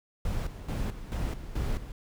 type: noise with tremolo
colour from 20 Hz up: brown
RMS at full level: -30 dBFS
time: 0.25-1.92 s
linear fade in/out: 2 ms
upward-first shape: square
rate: 2.3 Hz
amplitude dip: 70%
effects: none